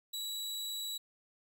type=tone; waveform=sawtooth; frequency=3909 Hz; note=B7; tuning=19 cents flat; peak=-34 dBFS; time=0.13-0.98 s; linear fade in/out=10 ms; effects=none